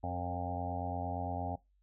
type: harmonic tone with a mistuned harmonic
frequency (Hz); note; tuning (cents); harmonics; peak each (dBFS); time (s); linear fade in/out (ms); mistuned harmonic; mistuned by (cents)
88.7; F2; +27; 1 / 2 / 3 / 5 / 6 / 7 / 8 / 9 / 10; -39 / -45 / -43 / -50 / -48 / -45 / -42 / -41 / -53; 0.03-1.56; 10; 6; +17
effects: noise-tail reverb RT60 0.2 s tail -22 dB re dry + added 48 Hz sine -68 dBFS peak until 1.82 s